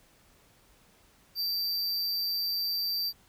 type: tone with amplitude modulation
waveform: square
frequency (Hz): 4684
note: D8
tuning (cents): -5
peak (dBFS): -27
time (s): 1.35-3.13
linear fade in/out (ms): 50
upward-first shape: sine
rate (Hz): 177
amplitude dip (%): 40
effects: pink hiss -62 dBFS RMS until 3.28 s